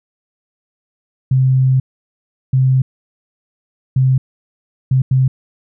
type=tone bursts at uneven times; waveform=sine; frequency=130.81 Hz; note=C3; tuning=in tune; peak=-9 dBFS; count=5; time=1.31-1.8 / 2.53-2.82 / 3.96-4.18 / 4.91-5.02 / 5.11-5.28 s; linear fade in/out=5 ms; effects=none